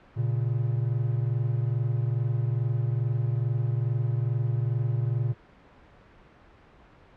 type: tone pair together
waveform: triangle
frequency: 116.23 / 138.59 Hz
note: A#2 / C#3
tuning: -5 / 0 cents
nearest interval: minor third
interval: 305 cents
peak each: -23 / -27 dBFS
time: 0.16-5.34 s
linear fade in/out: 20 ms
effects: pink hiss -54 dBFS RMS until 7.16 s + low-pass 2000 Hz 12 dB/octave